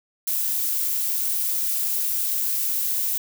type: noise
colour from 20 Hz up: violet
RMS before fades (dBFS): -24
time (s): 0.27-3.18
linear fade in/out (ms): 5
effects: none